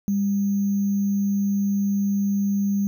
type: tone with sample-and-hold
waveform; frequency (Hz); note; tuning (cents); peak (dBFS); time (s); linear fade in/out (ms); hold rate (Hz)
sine; 200; G3; +35; -19; 0.08-2.87; 0; 6300
effects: none